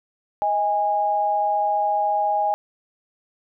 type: tone pair together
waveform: sine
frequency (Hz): 631 / 821.6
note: D#5 / G#5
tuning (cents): +24 / -19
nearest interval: perfect fourth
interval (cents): 457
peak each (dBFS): -25 / -19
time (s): 0.42-2.54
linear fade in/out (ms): 0
effects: none